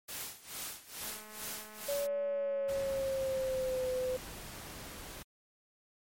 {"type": "noise with tremolo", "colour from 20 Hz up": "white", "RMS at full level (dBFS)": -40, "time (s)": [0.08, 2.07], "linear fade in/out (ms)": 10, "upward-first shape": "sine", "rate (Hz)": 2.3, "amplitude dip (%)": 85}
{"type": "click train", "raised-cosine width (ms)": 0.5, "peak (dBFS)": -38, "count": 424, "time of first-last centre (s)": [1.02, 2.997], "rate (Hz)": 214}
{"type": "tone with pitch glide", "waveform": "sine", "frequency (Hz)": [569, 509.9], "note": ["C#5", "C5"], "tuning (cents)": [45, -45], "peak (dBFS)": -31, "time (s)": [1.88, 4.17], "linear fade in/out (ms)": 10, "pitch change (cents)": -190, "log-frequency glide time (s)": [2.23, 3.89]}
{"type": "noise", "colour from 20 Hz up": "pink", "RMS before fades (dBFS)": -46, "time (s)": [2.68, 5.23], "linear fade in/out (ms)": 10}
{"effects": ["MP3 64 kbps"]}